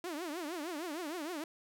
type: tone with vibrato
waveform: sawtooth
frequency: 325.4 Hz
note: E4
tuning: 22 cents flat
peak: -34 dBFS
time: 0.04-1.44 s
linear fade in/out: 2 ms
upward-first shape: triangle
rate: 6.5 Hz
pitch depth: 260 cents each way
effects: none